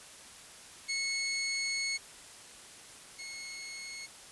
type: tone pair in turn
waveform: 20% pulse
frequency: 2190 / 2178 Hz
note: C#7 / C#7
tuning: -22 / -31 cents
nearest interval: unison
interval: 9 cents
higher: first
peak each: -26 / -36 dBFS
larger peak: first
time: 0.88-1.98 / 3.18-4.07 s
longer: first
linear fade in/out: 20 ms
effects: white hiss -51 dBFS RMS until 4.31 s + resampled to 24000 Hz